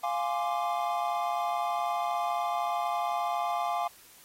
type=chord; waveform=triangle; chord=D half-diminished seventh; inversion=first; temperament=equal; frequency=698.5 / 830.6 / 1046.5 / 1174.7 Hz; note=F5 / Ab5 / C6 / D6; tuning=0 / 0 / 0 / 0 cents; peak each=-29 / -31 / -34 / -33 dBFS; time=0.03-3.88 s; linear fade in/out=10 ms; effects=white hiss -55 dBFS RMS until 4.24 s + AAC 48 kbps